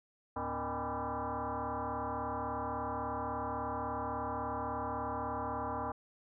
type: tone with frequency modulation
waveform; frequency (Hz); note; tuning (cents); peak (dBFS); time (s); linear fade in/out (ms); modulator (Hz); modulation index
sine; 108.2; A2; -29; -34; 0.36-5.92; 5; 180; 6.3
effects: none